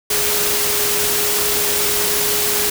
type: tone in noise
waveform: sine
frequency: 415.3 Hz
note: G#4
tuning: in tune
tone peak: -25 dBFS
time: 0.1-2.7 s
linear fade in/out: 5 ms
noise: white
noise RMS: -18 dBFS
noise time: 0.1-2.7 s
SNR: -10 dB
effects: none